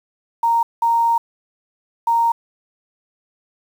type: tone bursts at uneven times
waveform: sine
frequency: 928 Hz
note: A#5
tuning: 8 cents flat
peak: -13 dBFS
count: 3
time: 0.43-0.63 / 0.82-1.18 / 2.07-2.32 s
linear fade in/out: 5 ms
effects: 7-bit